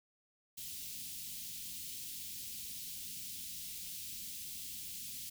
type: band-stop noise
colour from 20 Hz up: white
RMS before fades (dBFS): -45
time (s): 0.57-5.3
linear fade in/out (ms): 10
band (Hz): 250 to 2800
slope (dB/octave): 24
effects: none